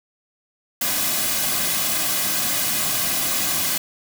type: noise with comb filter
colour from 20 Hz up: white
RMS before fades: -22 dBFS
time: 0.81-3.78 s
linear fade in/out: 5 ms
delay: 2.2 ms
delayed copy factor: -0.6
effects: none